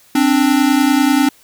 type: tone pair together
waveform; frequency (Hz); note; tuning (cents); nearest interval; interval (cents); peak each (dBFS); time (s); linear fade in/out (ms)
square; 263.5 / 293.7; C4 / D4; +12 / 0; major second; 188; -14; 0.15-1.29; 5
effects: white hiss -49 dBFS RMS until 1.43 s